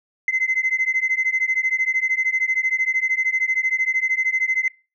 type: beating tone pair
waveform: sine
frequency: 2052 / 2065 Hz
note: C7 / C7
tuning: -34 / -23 cents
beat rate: 13 Hz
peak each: -20 dBFS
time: 0.28-4.68 s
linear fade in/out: 2 ms
effects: noise-tail reverb RT60 0.3 s tail -23 dB re dry + tanh soft clip ceiling -12 dBFS